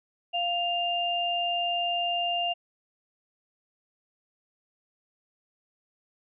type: tone pair together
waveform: sine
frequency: 700 / 2800 Hz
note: F5 / F7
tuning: +4 / +4 cents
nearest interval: 2 octaves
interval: 2400 cents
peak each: -28 dBFS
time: 0.33-2.54 s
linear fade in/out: 20 ms
effects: none